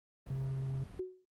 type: noise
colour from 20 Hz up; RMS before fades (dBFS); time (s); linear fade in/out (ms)
brown; -47; 0.26-1; 5
type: tone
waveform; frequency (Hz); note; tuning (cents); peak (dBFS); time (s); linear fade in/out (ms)
triangle; 133.9; C3; +40; -32; 0.3-0.84; 5
type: tone with exponential decay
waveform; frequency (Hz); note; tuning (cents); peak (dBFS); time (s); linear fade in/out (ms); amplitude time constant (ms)
sine; 370; F#4; 0; -32; 0.99-1.25; 5; 55
effects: high-pass 60 Hz 12 dB/octave + Opus 32 kbps